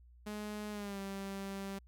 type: tone with pitch glide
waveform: sawtooth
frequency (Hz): 210 to 195.94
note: G#3 to G3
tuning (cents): +19 to -1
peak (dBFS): -36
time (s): 0.26-1.79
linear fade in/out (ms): 10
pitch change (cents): -120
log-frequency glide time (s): 0.71-0.99
effects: added 60 Hz sine -57 dBFS peak until 1.87 s